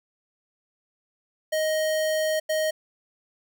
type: tone bursts at uneven times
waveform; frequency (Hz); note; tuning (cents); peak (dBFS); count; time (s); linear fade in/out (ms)
square; 625; D#5; +8; -23; 2; 1.52-2.4 / 2.49-2.71; 10
effects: none